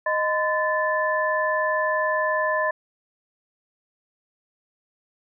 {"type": "tone cluster", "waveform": "sine", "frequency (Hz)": [620, 1021, 1752], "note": ["D#5", "C6", "A6"], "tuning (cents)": [-6, -43, -8], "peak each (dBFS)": [-24, -25, -25], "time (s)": [0.06, 2.71], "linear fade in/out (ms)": 5, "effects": []}